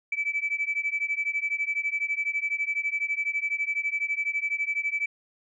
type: beating tone pair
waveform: sine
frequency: 2302 / 2314 Hz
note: D7 / D7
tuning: -35 / -26 cents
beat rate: 12 Hz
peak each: -28 dBFS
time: 0.12-5.06 s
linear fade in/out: 5 ms
effects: tanh soft clip ceiling -18 dBFS